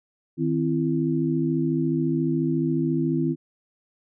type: tone cluster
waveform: sine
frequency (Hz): 156 / 260.4 / 334.6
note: D#3 / C4 / E4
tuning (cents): +5 / -8 / +26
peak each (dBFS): -25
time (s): 0.37-3.36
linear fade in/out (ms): 50
effects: none